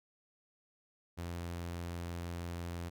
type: tone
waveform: sawtooth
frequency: 86.1 Hz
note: F2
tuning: 24 cents flat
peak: -35 dBFS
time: 1.17-2.9 s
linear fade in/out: 20 ms
effects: none